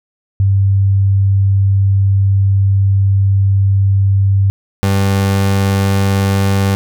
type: tone pair in turn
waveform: sine / 30% pulse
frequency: 98 / 98 Hz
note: G2 / G2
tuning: 0 / 0 cents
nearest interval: unison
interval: 0 cents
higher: neither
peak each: -8 dBFS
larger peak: neither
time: 0.4-4.5 / 4.83-6.75 s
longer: first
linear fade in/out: 0 ms
effects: none